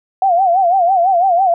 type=tone with vibrato; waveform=sine; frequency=729 Hz; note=F#5; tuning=26 cents flat; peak=-9 dBFS; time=0.22-1.54 s; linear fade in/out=2 ms; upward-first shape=sine; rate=6 Hz; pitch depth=130 cents each way; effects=none